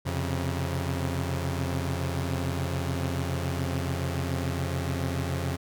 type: tone cluster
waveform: sawtooth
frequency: 87.3 / 130.2 / 137.2 Hz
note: F2 / C3 / C#3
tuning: 0 / -8 / -17 cents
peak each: -26 / -31 / -28 dBFS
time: 0.05-5.57 s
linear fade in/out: 20 ms
effects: none